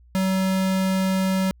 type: tone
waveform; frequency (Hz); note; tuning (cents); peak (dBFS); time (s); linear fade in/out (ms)
square; 189.5; F#3; +42; -20; 0.15-1.51; 0
effects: added 60 Hz sine -49 dBFS peak until 1.6 s